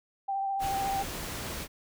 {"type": "tone with vibrato", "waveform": "sine", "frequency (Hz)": 784, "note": "G5", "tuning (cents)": 0, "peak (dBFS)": -28, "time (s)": [0.28, 1.03], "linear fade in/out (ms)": 10, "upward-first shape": "triangle", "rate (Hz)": 14, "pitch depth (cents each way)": 22}
{"type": "noise", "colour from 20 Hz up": "pink", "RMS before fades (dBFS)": -37, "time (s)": [0.59, 1.68], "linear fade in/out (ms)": 50}
{"effects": []}